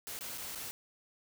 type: noise with dropouts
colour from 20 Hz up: white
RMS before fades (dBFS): -42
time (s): 0.07-0.71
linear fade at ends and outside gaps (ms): 0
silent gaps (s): 0.19-0.209 / 0.376-0.381 / 0.55-0.557
effects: none